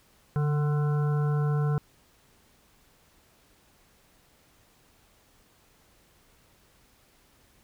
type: harmonic tone with a mistuned harmonic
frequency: 148.8 Hz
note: D3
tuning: 23 cents sharp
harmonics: 1 / 3 / 5 / 7 / 9 / 10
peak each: -23 / -35 / -41 / -42 / -42 / -47 dBFS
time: 0.36-1.78 s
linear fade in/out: 0 ms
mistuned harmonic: 1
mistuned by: -32 cents
effects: pink hiss -62 dBFS RMS until 7.63 s